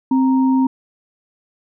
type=tone pair together; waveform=sine; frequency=262.2 / 932.3 Hz; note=C4 / A#5; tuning=+4 / 0 cents; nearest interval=octave + minor seventh; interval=2196 cents; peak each=-12 / -23 dBFS; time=0.11-0.67 s; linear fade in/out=5 ms; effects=none